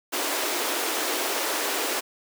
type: high-pass noise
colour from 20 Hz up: pink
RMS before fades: -27 dBFS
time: 0.12-2.01 s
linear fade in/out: 20 ms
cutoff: 290 Hz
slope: 48 dB/octave
effects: none